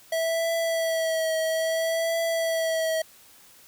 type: tone with vibrato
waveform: square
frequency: 652 Hz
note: E5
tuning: 19 cents flat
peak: -24 dBFS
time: 0.12-3.02 s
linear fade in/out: 5 ms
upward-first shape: triangle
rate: 0.6 Hz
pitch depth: 33 cents each way
effects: white hiss -53 dBFS RMS until 3.67 s